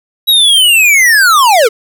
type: linear sweep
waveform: square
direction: down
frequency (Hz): 3890 to 405.7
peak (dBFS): -5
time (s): 0.27-1.69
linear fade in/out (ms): 20
effects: none